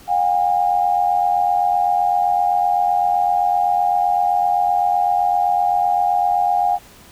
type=tone pair together; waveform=sine; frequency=717.2 / 805 Hz; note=F5 / G5; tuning=+46 / +46 cents; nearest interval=major second; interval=200 cents; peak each=-17 / -17 dBFS; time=0.07-6.79 s; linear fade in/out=50 ms; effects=pink hiss -45 dBFS RMS until 7.11 s

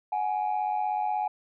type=tone pair together; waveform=sine; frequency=740 / 836.4 Hz; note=F#5 / G#5; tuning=0 / +12 cents; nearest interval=major second; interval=212 cents; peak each=-28 / -26 dBFS; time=0.12-1.28 s; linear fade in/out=5 ms; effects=tanh soft clip ceiling -21 dBFS

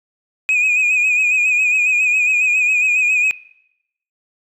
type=tone with vibrato; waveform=sine; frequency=2489 Hz; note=D#7; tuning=in tune; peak=-10 dBFS; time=0.49-3.31 s; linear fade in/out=0 ms; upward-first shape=sine; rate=7.3 Hz; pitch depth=52 cents each way; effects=noise-tail reverb RT60 0.8 s tail -22 dB re dry + tanh soft clip ceiling -11 dBFS

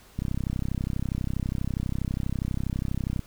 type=click train; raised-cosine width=5 ms; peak=-16 dBFS; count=98; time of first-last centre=0.19-3.193 s; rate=32.3 Hz; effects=pink hiss -54 dBFS RMS until 3.26 s

